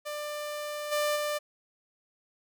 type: tone with level steps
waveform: sawtooth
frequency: 594 Hz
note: D5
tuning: 20 cents sharp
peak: -30 / -22 / -25 dBFS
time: 0.05-1.39 s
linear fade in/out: 20 ms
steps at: 0.91 / 1.15 s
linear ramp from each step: 20 ms
effects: none